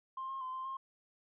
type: tone with pitch steps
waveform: sine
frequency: 1055 / 1071 / 1031 / 1045 / 1067 Hz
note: C6 / C6 / C6 / C6 / C6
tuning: +14 / +40 / -26 / -2 / +34 cents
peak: -37 dBFS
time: 0.17-0.77 s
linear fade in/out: 5 ms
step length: 120 ms
effects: tanh soft clip ceiling -34 dBFS